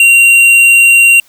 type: tone with tanh clipping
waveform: triangle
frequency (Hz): 2758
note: F7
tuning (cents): -22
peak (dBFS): -4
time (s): 0-1.2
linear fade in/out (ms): 2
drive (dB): 15
effects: white hiss -47 dBFS RMS until 1.28 s